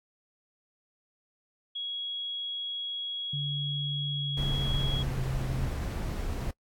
sine tone, 3322 Hz, G#7, in tune, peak -32 dBFS, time 1.75-5.03 s, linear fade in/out 10 ms
sine tone with pitch glide, 143.3 to 130.65 Hz, D3 to C3, -42 to -2 cents, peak -31 dBFS, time 3.33-5.67 s, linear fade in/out 5 ms, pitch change -160 cents, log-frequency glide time 4.1-5.3 s
brown noise, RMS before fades -32 dBFS, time 4.37-6.51 s, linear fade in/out 5 ms
effects noise-tail reverb RT60 0.1 s tail -25 dB re dry + AAC 64 kbps

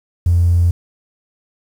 triangle tone, 86.4 Hz, F2, 18 cents flat, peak -6 dBFS, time 0.26-0.71 s, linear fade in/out 5 ms, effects tanh soft clip ceiling -7 dBFS + 7-bit

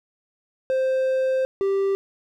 triangle tone pair in turn, 523.3 / 392 Hz, C5 / G4, 0 / 0 cents, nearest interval perfect fourth, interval 500 cents, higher first, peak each -17 dBFS, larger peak neither, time 0.7-1.45 / 1.61-1.95 s, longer first, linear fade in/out 0 ms, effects none

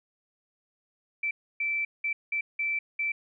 sine tone bursts at uneven times, 2329 Hz, D7, 15 cents flat, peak -26 dBFS, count 6, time 1.23-1.31 / 1.6-1.85 / 2.04-2.13 / 2.32-2.41 / 2.59-2.79 / 2.99-3.12 s, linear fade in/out 5 ms, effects none

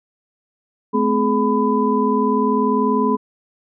sine tone cluster, 215.3 / 255.5 / 422.4 / 1001 Hz, A3 / C4 / G#4 / B5, -37 / -41 / +29 / +23 cents, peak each -20 dBFS, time 0.93-3.17 s, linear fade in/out 20 ms, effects none

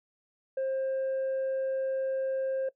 sine tone with tanh clipping, 531 Hz, C5, 25 cents sharp, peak -28 dBFS, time 0.57-2.69 s, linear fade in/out 5 ms, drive 1 dB, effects noise-tail reverb RT60 0.1 s tail -19 dB re dry

